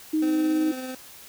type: tone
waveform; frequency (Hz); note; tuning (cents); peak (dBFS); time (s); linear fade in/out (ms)
sine; 311.7; D#4; +3; -20; 0.13-0.72; 10
type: tone with tremolo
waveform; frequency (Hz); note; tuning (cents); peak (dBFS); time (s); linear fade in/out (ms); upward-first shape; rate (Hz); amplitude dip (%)
25% pulse; 257.7; C4; -26; -27; 0.22-0.95; 5; sine; 18; 30
effects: white hiss -46 dBFS RMS until 1.28 s